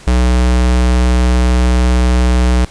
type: tone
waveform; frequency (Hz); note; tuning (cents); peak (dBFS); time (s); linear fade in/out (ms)
square; 61.74; B1; 0; -9; 0.07-2.65; 5
effects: pink hiss -38 dBFS RMS until 2.7 s + resampled to 22050 Hz